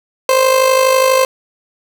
30% pulse tone with amplitude modulation, 523.3 Hz, C5, in tune, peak -4 dBFS, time 0.29-1.25 s, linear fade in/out 2 ms, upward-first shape sine, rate 52.2 Hz, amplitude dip 55%, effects none

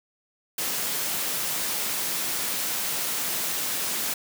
white high-pass noise, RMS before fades -28 dBFS, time 0.58-4.14 s, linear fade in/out 5 ms, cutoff 120 Hz, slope 24 dB/octave, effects none

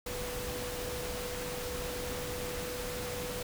sine tone in noise, 493.2 Hz, B4, 2 cents flat, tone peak -39 dBFS, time 0.06-3.43 s, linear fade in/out 5 ms, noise pink, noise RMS -39 dBFS, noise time 0.06-3.43 s, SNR -3 dB, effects none

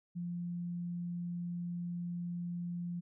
sine tone, 174.1 Hz, F3, 5 cents flat, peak -36 dBFS, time 0.15-3.01 s, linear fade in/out 20 ms, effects none

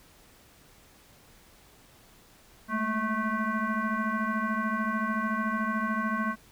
sine tone with frequency modulation, 659.3 Hz, E5, in tune, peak -26 dBFS, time 2.68-6.36 s, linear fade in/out 50 ms, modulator 435 Hz, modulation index 2.3, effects pink hiss -57 dBFS RMS until 6.51 s

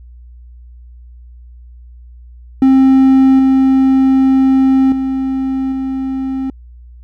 triangle tone with level steps, 265.3 Hz, C4, 24 cents sharp, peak -3 / -5 / -12 / -14 dBFS, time 2.62-6.5 s, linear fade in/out 2 ms, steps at 3.39 / 4.92 / 5.72 s, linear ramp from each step 2 ms, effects added 60 Hz sine -34 dBFS peak until 7.03 s

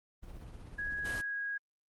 brown noise with tremolo, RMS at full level -45 dBFS, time 0.22-1.12 s, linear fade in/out 20 ms, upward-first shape triangle, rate 16 Hz, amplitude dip 50%
sine tone with pitch glide, 1661.2 to 1645.9 Hz, G#6 to G#6, 0 to -16 cents, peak -34 dBFS, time 0.78-1.58 s, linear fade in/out 10 ms, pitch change -16 cents, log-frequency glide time 0.99-1.4 s
pink noise, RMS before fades -42 dBFS, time 1.04-1.22 s, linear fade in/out 20 ms
effects Opus 24 kbps

